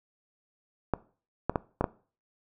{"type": "clicks", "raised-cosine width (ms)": 1, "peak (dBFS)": -11, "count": 5, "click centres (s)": [0.937, 1.496, 1.558, 1.81, 1.842], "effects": ["noise-tail reverb RT60 0.4 s tail -20 dB re dry"]}